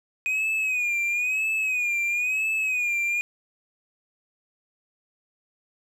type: tone with vibrato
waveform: triangle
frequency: 2489 Hz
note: D#7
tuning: in tune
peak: -21 dBFS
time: 0.26-3.21 s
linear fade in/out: 0 ms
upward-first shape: sine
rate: 1 Hz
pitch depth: 86 cents each way
effects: none